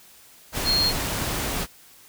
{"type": "tone in noise", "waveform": "sine", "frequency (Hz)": 4249, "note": "C8", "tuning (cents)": 26, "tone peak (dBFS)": -19, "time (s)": [0.64, 0.93], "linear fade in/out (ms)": 50, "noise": "pink", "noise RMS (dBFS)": -27, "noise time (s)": [0.52, 1.67], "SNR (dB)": 5, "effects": ["white hiss -51 dBFS RMS until 2.08 s"]}